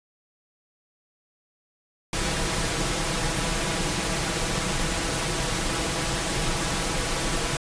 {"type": "noise with comb filter", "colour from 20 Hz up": "pink", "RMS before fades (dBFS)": -26, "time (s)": [2.13, 7.57], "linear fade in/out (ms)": 2, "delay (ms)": 6.1, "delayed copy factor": 0.55, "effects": ["resampled to 22050 Hz"]}